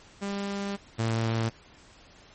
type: tone pair in turn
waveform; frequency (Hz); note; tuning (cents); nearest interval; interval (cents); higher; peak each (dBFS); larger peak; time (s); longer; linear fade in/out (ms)
sawtooth; 199.7 / 113.36; G3 / A#2; +32 / -48; minor seventh; 980; first; -26 / -21; second; 0.21-0.77 / 0.98-1.5; first; 20
effects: pink hiss -54 dBFS RMS until 2.34 s + MP3 32 kbps